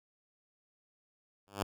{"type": "tone with exponential growth", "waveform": "5% pulse", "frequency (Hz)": 99.8, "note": "G2", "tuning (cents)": 32, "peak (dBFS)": -18, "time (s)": [1.47, 1.63], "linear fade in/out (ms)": 5, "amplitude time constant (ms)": 34, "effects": []}